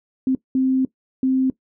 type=tone bursts at uneven times; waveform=sine; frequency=261.6 Hz; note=C4; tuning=in tune; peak=-15 dBFS; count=3; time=0.27-0.35 / 0.55-0.85 / 1.23-1.5 s; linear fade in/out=2 ms; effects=noise-tail reverb RT60 0.1 s tail -18 dB re dry